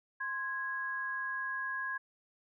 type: tone pair together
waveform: sine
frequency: 1046.5 / 1654.1 Hz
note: C6 / G#6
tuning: 0 / -7 cents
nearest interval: minor sixth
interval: 793 cents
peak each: -40 / -35 dBFS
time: 0.2-1.98 s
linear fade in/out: 10 ms
effects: none